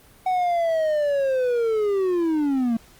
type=linear sweep; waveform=triangle; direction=down; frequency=750 to 223.2 Hz; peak=-17 dBFS; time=0.26-2.77 s; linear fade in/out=5 ms; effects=pink hiss -52 dBFS RMS until 2.99 s + Opus 32 kbps